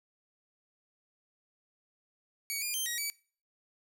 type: tone with pitch steps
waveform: 10% pulse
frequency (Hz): 2253 / 2417 / 3135 / 1898 / 2288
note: C#7 / D7 / G7 / A#6 / D7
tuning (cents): +28 / +49 / -1 / +31 / -46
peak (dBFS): -24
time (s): 2.5-3.1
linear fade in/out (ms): 0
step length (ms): 120
effects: noise-tail reverb RT60 0.4 s tail -21 dB re dry